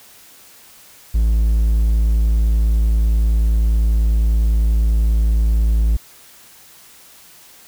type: tone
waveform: triangle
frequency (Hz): 55.1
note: A1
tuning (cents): +3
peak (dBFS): -10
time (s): 1.14-5.97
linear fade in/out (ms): 10
effects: white hiss -45 dBFS RMS until 7.67 s